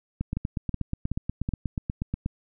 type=two click trains; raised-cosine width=5 ms; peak=-15 / -15 dBFS; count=18 / 4; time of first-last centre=0.21-2.261 / 0.37-1.489 s; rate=8.29 / 2.68 Hz; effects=none